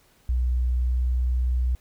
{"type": "tone with pitch glide", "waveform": "sine", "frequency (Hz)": [61.74, 62.13], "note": ["B1", "B1"], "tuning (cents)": [0, 11], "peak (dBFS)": -20, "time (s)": [0.29, 1.75], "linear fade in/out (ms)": 0, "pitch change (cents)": 11, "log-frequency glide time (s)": [0.76, 0.99], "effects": ["pink hiss -60 dBFS RMS until 1.8 s"]}